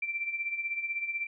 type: tone with tremolo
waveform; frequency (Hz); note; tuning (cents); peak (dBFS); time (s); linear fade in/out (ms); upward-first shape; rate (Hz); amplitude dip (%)
sine; 2349; D7; 0; -28; 0.02-1.27; 5; sine; 16; 65
effects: none